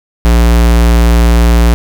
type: tone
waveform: square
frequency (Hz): 58.27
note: A#1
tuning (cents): 0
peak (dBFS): -5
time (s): 0.25-1.74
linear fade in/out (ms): 0
effects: none